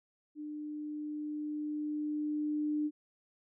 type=tone with level ramp; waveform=sine; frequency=300 Hz; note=D4; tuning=37 cents sharp; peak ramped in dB=-39 to -29 dBFS; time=0.35-2.91 s; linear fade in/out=50 ms; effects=none